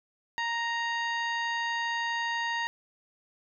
harmonic tone, 932.3 Hz, A#5, in tune, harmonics 1 / 2 / 3 / 4 / 5 / 7, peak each -32 / -31 / -39 / -42 / -45 / -50 dBFS, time 0.38-2.67 s, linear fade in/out 0 ms, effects none

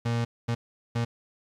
35% pulse tone bursts at uneven times, 117.4 Hz, A#2, 13 cents sharp, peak -23 dBFS, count 3, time 0.05-0.25 / 0.48-0.55 / 0.95-1.05 s, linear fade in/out 10 ms, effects low-pass 6000 Hz 12 dB/octave + 10-bit

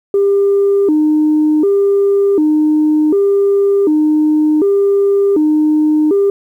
sine tone with vibrato, 349.2 Hz, F4, in tune, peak -7 dBFS, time 0.14-6.3 s, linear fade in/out 2 ms, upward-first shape square, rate 0.67 Hz, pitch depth 230 cents each way, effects tanh soft clip ceiling -5 dBFS + 8-bit

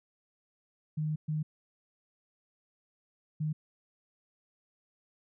sine tone bursts at uneven times, 153.8 Hz, D#3, 20 cents flat, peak -29 dBFS, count 3, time 0.97-1.16 / 1.28-1.43 / 3.4-3.53 s, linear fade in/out 10 ms, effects none

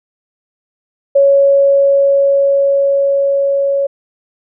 sine tone with level ramp, 556 Hz, C#5, 5 cents sharp, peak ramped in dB -5 to -11 dBFS, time 1.15-3.87 s, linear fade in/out 10 ms, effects none

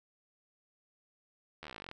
slowing click train, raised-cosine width 0.3 ms, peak -28 dBFS, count 17, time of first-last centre 1.63-1.914 s, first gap 12 ms, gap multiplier 1.05, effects none

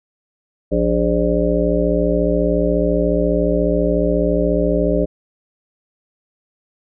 harmonic tone with a mistuned harmonic, 58.27 Hz, A#1, in tune, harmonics 1 / 3 / 5 / 7 / 9 / 10, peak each -21 / -21 / -21 / -21 / -21 / -21 dBFS, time 0.71-5.06 s, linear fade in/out 20 ms, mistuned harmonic 10, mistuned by +47 cents, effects none

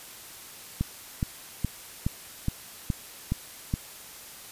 click train, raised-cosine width 5 ms, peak -13 dBFS, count 8, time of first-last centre 0.81-3.739 s, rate 2.39 Hz, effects white hiss -45 dBFS RMS until 4.51 s + resampled to 32000 Hz

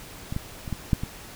clicks, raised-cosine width 5 ms, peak -18 / -15 / -22 / -15 / -7 / -17 dBFS, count 6, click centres 0.325 / 0.364 / 0.678 / 0.727 / 0.932 / 1.035 s, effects pink hiss -43 dBFS RMS until 1.35 s

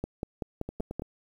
two click trains, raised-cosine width 2 ms, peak -22 / -18 dBFS, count 4 / 6, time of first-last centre 0.69-1.021 / 0.04-0.996 s, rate 9.07 / 5.23 Hz, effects 9-bit

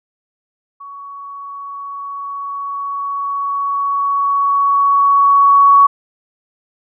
sine tone with level ramp, 1121 Hz, C#6, 19 cents sharp, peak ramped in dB -30 to -4 dBFS, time 0.8-5.87 s, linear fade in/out 10 ms, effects none

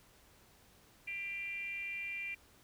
sine tone with frequency modulation, 2369 Hz, D7, 14 cents sharp, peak -38 dBFS, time 1.07-2.35 s, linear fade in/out 10 ms, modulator 380 Hz, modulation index 0.61, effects pink hiss -64 dBFS RMS until 2.63 s

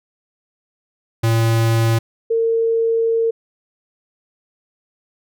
square / sine tone pair in turn, 113.9 / 455.6 Hz, A#2 / A#4, -40 / -40 cents, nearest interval 2 octaves, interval 2400 cents, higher second, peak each -14 dBFS, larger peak neither, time 1.23-1.99 / 2.3-3.31 s, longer second, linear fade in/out 10 ms, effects none

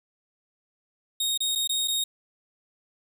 sawtooth tone with dropouts, 3729 Hz, A#7, in tune, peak -21 dBFS, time 1.2-2.04 s, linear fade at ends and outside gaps 5 ms, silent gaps 1.376-1.404 / 1.552-1.556 / 1.675-1.693 / 1.876-1.881 s, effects none

